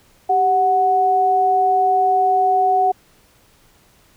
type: tone pair together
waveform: sine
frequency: 392 / 740 Hz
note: G4 / F#5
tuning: 0 / 0 cents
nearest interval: major seventh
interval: 1100 cents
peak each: -22 / -13 dBFS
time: 0.29-2.92 s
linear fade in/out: 10 ms
effects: pink hiss -54 dBFS RMS until 4.16 s